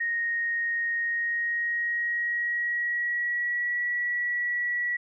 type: tone with pitch glide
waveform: sine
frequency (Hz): 1864.7 to 1937.2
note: A#6 to B6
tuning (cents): 0 to -34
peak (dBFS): -25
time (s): 0-4.97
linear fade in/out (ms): 10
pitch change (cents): +66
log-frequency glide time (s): 0.99-3.83
effects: none